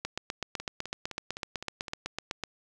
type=two click trains; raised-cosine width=0.2 ms; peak=-15 / -21 dBFS; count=20 / 6; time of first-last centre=0.05-2.437 / 0.6-1.882 s; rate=7.96 / 3.9 Hz; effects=none